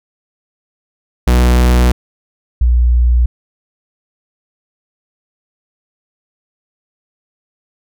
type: tone pair in turn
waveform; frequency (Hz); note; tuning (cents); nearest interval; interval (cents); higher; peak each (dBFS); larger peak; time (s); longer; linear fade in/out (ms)
45% pulse / sine; 61.3 / 60.25; B1 / B1; -12 / -42; unison; 30; first; -7; neither; 1.27-1.92 / 2.61-3.26; neither; 5
effects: none